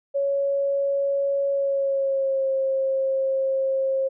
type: tone with pitch glide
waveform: sine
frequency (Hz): 557 to 535.2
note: C#5 to C5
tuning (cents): +8 to +39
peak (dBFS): -20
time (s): 0.14-4.09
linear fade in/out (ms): 20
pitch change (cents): -69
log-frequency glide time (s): 1.5-2.5
effects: none